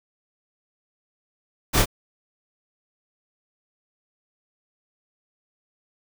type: noise with echo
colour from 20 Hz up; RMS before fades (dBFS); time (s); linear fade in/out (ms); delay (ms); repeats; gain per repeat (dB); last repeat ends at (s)
pink; -20; 1.73-1.83; 20; 28; 1; -2; 1.858
effects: none